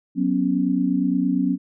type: chord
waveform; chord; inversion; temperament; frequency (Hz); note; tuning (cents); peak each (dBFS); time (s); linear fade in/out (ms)
sine; F# suspended fourth; none; equal with one note detuned; 185 / 246.9 / 275.6; F#3 / B3 / C#4; 0 / 0 / -10; -23 / -23 / -21; 0.15-1.58; 50
effects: none